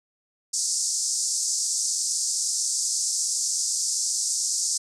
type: band-pass noise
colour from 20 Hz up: white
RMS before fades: -26 dBFS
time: 0.53-4.78 s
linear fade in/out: 10 ms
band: 5000 to 8600 Hz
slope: 48 dB/octave
effects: none